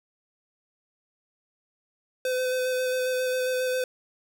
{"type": "tone with vibrato", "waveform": "square", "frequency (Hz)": 509, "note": "C5", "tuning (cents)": -48, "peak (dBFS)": -25, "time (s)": [2.25, 3.84], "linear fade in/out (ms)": 2, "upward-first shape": "square", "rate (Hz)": 7.4, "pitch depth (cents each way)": 11, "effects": []}